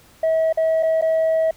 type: tone with dropouts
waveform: sine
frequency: 644 Hz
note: E5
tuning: 41 cents flat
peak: -13 dBFS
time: 0.23-1.51 s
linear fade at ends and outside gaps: 5 ms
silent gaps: 0.527-0.573 / 0.828-0.831 / 1.013-1.022 s
effects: tanh soft clip ceiling -14 dBFS + pink hiss -51 dBFS RMS until 1.56 s